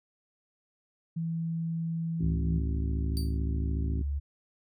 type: tone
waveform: sine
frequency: 164.81 Hz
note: E3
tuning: in tune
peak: -29 dBFS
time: 1.16-2.59 s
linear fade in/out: 10 ms
type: harmonic tone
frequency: 53.8 Hz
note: A1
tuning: 38 cents flat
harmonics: 2 / 3 / 4 / 5 / 6 / 7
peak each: -36 / -37 / -42 / -39 / -47 / -47 dBFS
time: 2.19-4.03 s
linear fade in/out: 20 ms
type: tone with pitch glide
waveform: sine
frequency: 70.2 to 70.89 Hz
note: C#2 to C#2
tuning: +22 to +39 cents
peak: -28 dBFS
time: 2.22-4.2 s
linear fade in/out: 20 ms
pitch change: +17 cents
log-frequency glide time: 3.37-3.63 s
type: tone with exponential decay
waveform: sawtooth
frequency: 4622 Hz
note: D8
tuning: 28 cents flat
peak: -32 dBFS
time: 3.17-3.38 s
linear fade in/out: 0 ms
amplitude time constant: 44 ms
effects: none